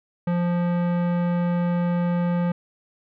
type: tone with tanh clipping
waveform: sine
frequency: 174.61 Hz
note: F3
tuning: in tune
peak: -22 dBFS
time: 0.27-2.52 s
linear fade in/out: 5 ms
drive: 18 dB
effects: none